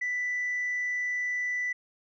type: tone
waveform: sine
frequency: 1980 Hz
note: B6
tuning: 4 cents sharp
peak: -26 dBFS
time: 0.01-1.73 s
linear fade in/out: 10 ms
effects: tanh soft clip ceiling -25 dBFS